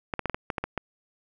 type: clicks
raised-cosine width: 0.5 ms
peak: -13 dBFS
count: 9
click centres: 0.138 / 0.193 / 0.257 / 0.297 / 0.345 / 0.502 / 0.582 / 0.64 / 0.777 s
effects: none